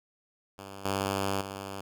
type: tone with level steps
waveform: 5% pulse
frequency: 98 Hz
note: G2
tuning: in tune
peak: -31 / -17 / -26 dBFS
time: 0.58-1.81 s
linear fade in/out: 5 ms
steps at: 0.85 / 1.41 s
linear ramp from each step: 5 ms
effects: none